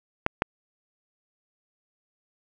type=clicks; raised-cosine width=0.5 ms; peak=-6 dBFS; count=2; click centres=0.264 / 0.421 s; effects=none